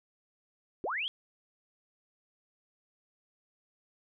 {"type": "linear sweep", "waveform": "sine", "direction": "up", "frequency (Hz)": [293.7, 3369], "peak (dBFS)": -31, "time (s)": [0.84, 1.08], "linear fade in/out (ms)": 0, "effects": []}